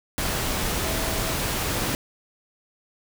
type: tone in noise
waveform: sine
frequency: 649 Hz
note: E5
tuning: 27 cents flat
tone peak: -35 dBFS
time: 0.84-1.33 s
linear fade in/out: 0 ms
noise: pink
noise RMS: -26 dBFS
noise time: 0.18-1.95 s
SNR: -12 dB
effects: none